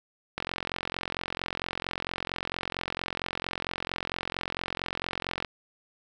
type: click train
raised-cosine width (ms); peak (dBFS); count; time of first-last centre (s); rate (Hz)
0.3; -14; 226; 0.38-5.448; 44.4
effects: none